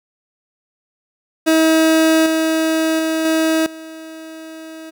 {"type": "tone with level steps", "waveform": "30% pulse", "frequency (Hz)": 320, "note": "D#4", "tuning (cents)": 49, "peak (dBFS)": [-8, -12, -14, -11, -29], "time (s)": [1.46, 4.91], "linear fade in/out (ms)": 20, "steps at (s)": [2.26, 2.99, 3.25, 3.66], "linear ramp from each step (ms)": 2, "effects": []}